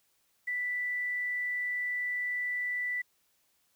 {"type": "tone with quantisation", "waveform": "sine", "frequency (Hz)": 1975.5, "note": "B6", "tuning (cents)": 0, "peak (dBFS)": -30, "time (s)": [0.47, 3.02], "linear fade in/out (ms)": 10, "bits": 10, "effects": ["white hiss -72 dBFS RMS until 3.75 s"]}